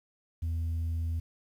sine tone, 82.41 Hz, E2, in tune, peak -26 dBFS, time 0.42-1.2 s, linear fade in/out 10 ms, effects tanh soft clip ceiling -28 dBFS + 10-bit

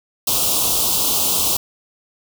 white band-stop noise, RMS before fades -18 dBFS, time 0.27-1.57 s, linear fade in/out 5 ms, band 1200 to 2800 Hz, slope 48 dB/octave, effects none

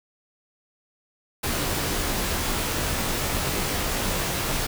pink noise with comb filter, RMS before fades -26 dBFS, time 1.43-4.67 s, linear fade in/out 10 ms, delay 19 ms, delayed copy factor -0.6, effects none

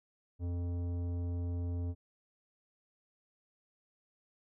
sine tone with tanh clipping, 87.31 Hz, F2, in tune, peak -35 dBFS, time 0.39-1.95 s, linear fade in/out 50 ms, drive 13 dB, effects none

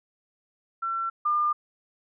sine tone pair in turn, 1350 / 1202.7 Hz, E6 / D6, +41 / +41 cents, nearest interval major second, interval 200 cents, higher first, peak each -26 / -21 dBFS, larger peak second, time 0.82-1.1 / 1.25-1.53 s, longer neither, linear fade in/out 10 ms, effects none

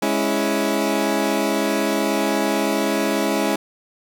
20% pulse chord, C# minor, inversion second, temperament equal, 207.7 / 277.2 / 329.6 Hz, G#3 / C#4 / E4, 0 / 0 / 0 cents, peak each -18 dBFS, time 0.02-3.56 s, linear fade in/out 5 ms, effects none

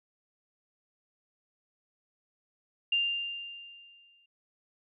sine tone with exponential decay, 2794 Hz, F7, in tune, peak -23 dBFS, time 2.92-4.26 s, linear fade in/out 5 ms, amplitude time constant 290 ms, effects none

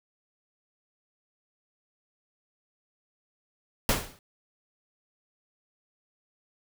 pink noise with exponential decay, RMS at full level -21 dBFS, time 3.89-4.19 s, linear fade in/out 1 ms, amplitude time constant 65 ms, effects none

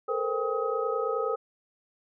sine tone cluster, 435.3 / 464.7 / 518 / 798 / 1266 Hz, A4 / A#4 / C5 / G5 / D#6, -19 / -5 / -17 / +31 / +30 cents, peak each -32 / -31 / -32 / -38 / -32 dBFS, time 0.08-1.36 s, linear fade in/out 10 ms, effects none

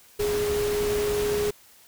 sine tone in noise, 415.3 Hz, G#4, in tune, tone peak -23 dBFS, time 0.19-1.51 s, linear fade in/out 10 ms, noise pink, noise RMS -32 dBFS, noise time 0.19-1.51 s, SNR +6 dB, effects white hiss -54 dBFS RMS until 1.87 s

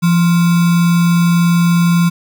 sine tone with sample-and-hold, 171.7 Hz, F3, 29 cents flat, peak -8 dBFS, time 0.02-2.1 s, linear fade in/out 20 ms, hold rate 1225 Hz, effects none

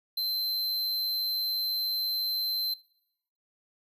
square tone, 4097 Hz, C8, 37 cents flat, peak -28 dBFS, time 0.17-2.74 s, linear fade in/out 5 ms, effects noise-tail reverb RT60 0.8 s tail -22 dB re dry

